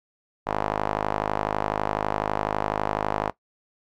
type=tone with band-pass filter; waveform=sawtooth; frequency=52 Hz; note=G#1; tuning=3 cents sharp; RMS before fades=-27 dBFS; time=0.46-3.31 s; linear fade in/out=20 ms; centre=850 Hz; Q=1.8; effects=noise-tail reverb RT60 0.1 s tail -17 dB re dry